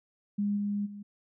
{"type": "tone with level steps", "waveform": "sine", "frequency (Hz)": 204.2, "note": "G#3", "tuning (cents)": -29, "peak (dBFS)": [-26, -28, -40], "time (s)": [0.38, 1.03], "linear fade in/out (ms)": 10, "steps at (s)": [0.56, 0.85], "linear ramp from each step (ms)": 20, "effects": []}